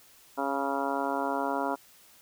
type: harmonic tone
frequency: 138.59 Hz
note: C#3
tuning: in tune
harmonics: 2 / 3 / 4 / 5 / 6 / 7 / 8 / 9 / 10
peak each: -34 / -37 / -36 / -34 / -37 / -33 / -42 / -42 / -38 dBFS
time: 0.37-1.76 s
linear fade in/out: 20 ms
effects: white hiss -57 dBFS RMS until 2.21 s